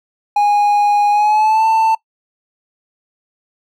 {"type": "tone with pitch glide", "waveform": "triangle", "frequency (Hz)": [825, 889.3], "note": ["G#5", "A5"], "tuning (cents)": [-12, 18], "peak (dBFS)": -8, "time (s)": [0.36, 1.95], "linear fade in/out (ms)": 5, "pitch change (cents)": 130, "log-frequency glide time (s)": [1.11, 1.66], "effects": ["noise-tail reverb RT60 0.1 s tail -21 dB re dry"]}